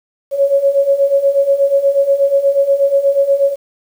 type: beating tone pair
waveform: sine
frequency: 550 / 558.3 Hz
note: C#5 / C#5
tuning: -14 / +12 cents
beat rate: 8.3 Hz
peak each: -15 / -11 dBFS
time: 0.31-3.56 s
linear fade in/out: 50 ms
effects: 7-bit